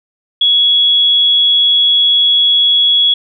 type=tone; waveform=sine; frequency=3354 Hz; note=G#7; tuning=16 cents sharp; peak=-7 dBFS; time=0.41-3.14 s; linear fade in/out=5 ms; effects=none